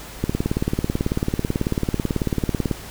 click train, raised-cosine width 3 ms, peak -7 dBFS, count 46, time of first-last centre 0.24-2.713 s, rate 18.2 Hz, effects added 53 Hz sine -42 dBFS peak until 2.9 s + pink hiss -38 dBFS RMS until 2.9 s

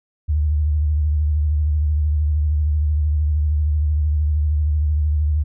sine tone with vibrato, 75.3 Hz, D2, 44 cents sharp, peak -15 dBFS, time 0.28-5.44 s, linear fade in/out 20 ms, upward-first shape triangle, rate 13 Hz, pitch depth 80 cents each way, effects none

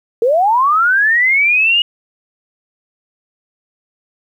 sine linear sweep, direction up, 440 to 2899 Hz, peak -9 dBFS, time 0.22-1.82 s, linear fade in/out 2 ms, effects 8-bit

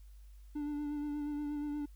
triangle tone with vibrato, 293.9 Hz, D4, 1 cent sharp, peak -33 dBFS, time 0.55-1.86 s, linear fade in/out 10 ms, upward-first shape sine, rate 8.4 Hz, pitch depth 25 cents each way, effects added 50 Hz sine -51 dBFS peak until 1.95 s + white hiss -72 dBFS RMS until 1.95 s

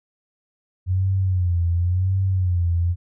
sine tone with vibrato, 90.5 Hz, F#2, 38 cents flat, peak -17 dBFS, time 0.86-2.96 s, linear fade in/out 50 ms, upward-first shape sine, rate 0.93 Hz, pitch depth 100 cents each way, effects none

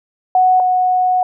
sine tone pair in turn, 740 / 734.9 Hz, F#5 / F#5, 0 / -12 cents, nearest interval unison, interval 12 cents, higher first, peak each -8 / -11 dBFS, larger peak first, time 0.35-0.6 / 0.6-1.23 s, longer second, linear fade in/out 2 ms, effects none

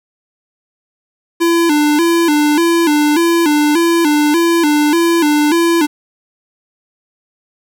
square tone with vibrato, 316.8 Hz, D#4, 31 cents sharp, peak -10 dBFS, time 1.4-5.87 s, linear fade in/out 20 ms, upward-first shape square, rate 1.7 Hz, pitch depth 110 cents each way, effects 7-bit

